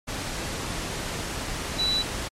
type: tone in noise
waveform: sine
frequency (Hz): 3954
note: B7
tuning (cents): +1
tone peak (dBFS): -22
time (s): 1.78-2.03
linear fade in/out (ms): 20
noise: pink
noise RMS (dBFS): -31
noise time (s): 0.07-2.29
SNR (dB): +6
effects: low-pass 9000 Hz 12 dB/octave + MP3 64 kbps

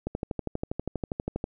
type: click train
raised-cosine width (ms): 2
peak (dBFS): -16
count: 18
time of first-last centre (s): 0.07-1.441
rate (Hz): 12.4
effects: none

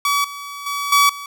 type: tone with level steps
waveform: sawtooth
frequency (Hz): 1140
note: C#6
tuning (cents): +48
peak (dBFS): -12 / -26 / -18 / -7 / -26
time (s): 0.05-1.26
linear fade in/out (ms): 2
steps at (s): 0.24 / 0.66 / 0.92 / 1.09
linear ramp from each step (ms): 5
effects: none

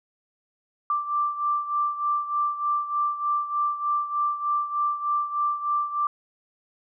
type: beating tone pair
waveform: sine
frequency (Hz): 1176 / 1179.3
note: D6 / D6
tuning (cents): +2 / +7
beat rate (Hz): 3.3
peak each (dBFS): -24 / -29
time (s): 0.9-6.07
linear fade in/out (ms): 2
effects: none

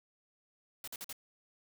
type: noise bursts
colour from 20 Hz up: white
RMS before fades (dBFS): -43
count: 4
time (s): 0.84-1.128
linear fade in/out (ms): 2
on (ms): 36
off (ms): 48
effects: none

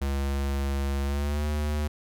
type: tone with pitch glide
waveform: square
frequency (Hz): 69.3 to 74.7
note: C#2 to D2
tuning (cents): 0 to +30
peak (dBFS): -26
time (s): 0.01-1.88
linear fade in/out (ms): 10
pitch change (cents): +130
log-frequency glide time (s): 1.03-1.45
effects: none

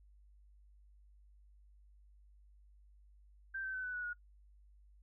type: tone with pitch steps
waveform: sine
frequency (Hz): 1568 / 1542.8 / 1518.1 / 1493.7 / 1469.8 / 1446.2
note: G6 / G6 / F#6 / F#6 / F#6 / F#6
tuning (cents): 0 / -28 / +44 / +16 / -12 / -40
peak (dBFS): -38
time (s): 3.54-4.134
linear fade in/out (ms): 10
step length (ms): 99
effects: noise-tail reverb RT60 0.1 s tail -23 dB re dry + added 50 Hz sine -60 dBFS peak until 5.02 s

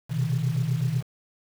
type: tone cluster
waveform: sine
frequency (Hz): 122.6 / 130.5 / 159.1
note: B2 / C3 / D#3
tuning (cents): -12 / -4 / +39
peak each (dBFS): -26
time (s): 0.09-1.03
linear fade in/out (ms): 50
effects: tanh soft clip ceiling -16 dBFS + 7-bit

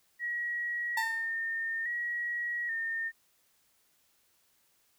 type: tone with vibrato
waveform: sine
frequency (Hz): 1864.7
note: A#6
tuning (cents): 0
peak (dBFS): -31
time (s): 0.19-3.12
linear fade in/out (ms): 50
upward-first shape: square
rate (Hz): 0.6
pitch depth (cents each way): 41
type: tone with exponential decay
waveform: 30% pulse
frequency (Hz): 896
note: A5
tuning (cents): +31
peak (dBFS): -25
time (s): 0.97-1.36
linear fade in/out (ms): 5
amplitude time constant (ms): 83
effects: white hiss -70 dBFS RMS until 4.98 s

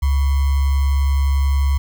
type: tone with sample-and-hold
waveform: sine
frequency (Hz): 69.3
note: C#2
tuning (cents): 0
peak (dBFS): -13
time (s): 0.02-1.78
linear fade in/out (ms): 10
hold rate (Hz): 1050
effects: none

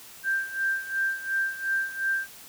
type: tone with tremolo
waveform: sine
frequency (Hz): 1577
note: G6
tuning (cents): +10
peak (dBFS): -22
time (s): 0.23-2.28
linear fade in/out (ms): 50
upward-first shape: sine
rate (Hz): 2.8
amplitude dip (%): 80
effects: white hiss -47 dBFS RMS until 2.48 s

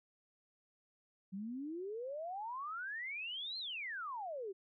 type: exponential two-way sweep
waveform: sine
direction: up then down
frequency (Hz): 184.9 to 4244 to 366.4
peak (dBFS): -40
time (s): 1.32-4.53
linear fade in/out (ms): 20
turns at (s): 3.58
effects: none

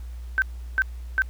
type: tone bursts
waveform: sine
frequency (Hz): 1543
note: G6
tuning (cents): -28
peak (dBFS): -17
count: 3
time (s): 0.38-1.22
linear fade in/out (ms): 0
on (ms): 40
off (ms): 360
effects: added 60 Hz sine -33 dBFS peak until 1.29 s + pink hiss -56 dBFS RMS until 1.29 s

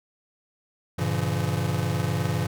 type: chord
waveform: square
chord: G diminished seventh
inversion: none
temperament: just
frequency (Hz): 98 / 117.6 / 141.12 / 169.34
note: G2 / Bb2 / Db3 / Fb3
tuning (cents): 0 / +16 / +31 / +47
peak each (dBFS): -30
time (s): 0.98-2.47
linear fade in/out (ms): 10
effects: none

